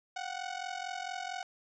sawtooth ring-modulated tone, 740 Hz, F#5, in tune, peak -30 dBFS, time 0.16-1.43 s, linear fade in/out 2 ms, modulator 22.2 Hz, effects resampled to 16000 Hz

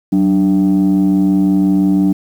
sine tone pair together, 187.85 / 293.7 Hz, F#3 / D4, +26 / 0 cents, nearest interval minor sixth, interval 774 cents, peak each -10 dBFS, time 0.12-2.13 s, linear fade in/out 10 ms, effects tanh soft clip ceiling -6 dBFS + 7-bit

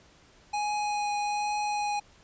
square tone with vibrato, 830.6 Hz, G#5, in tune, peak -28 dBFS, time 0.53-2 s, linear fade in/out 10 ms, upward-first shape triangle, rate 1.2 Hz, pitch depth 11 cents each way, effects pink hiss -58 dBFS RMS until 2.23 s + resampled to 16000 Hz

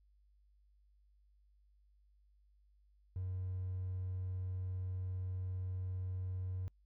triangle tone with hard clipping, 92.5 Hz, F#2, in tune, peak -38 dBFS, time 3.16-6.68 s, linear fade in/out 0 ms, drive 4 dB, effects noise-tail reverb RT60 0.1 s tail -26 dB re dry + added 50 Hz sine -66 dBFS peak until 6.85 s

